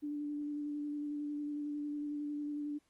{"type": "tone with vibrato", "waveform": "sine", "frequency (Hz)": 293.7, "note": "D4", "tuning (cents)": 0, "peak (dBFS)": -36, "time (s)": [0.02, 2.79], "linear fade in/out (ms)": 20, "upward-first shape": "square", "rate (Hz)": 11, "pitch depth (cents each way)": 12, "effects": ["pink hiss -75 dBFS RMS until 2.89 s", "Opus 24 kbps"]}